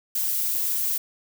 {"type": "noise", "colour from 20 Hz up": "violet", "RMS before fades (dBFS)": -25, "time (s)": [0.15, 0.98], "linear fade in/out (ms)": 5, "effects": []}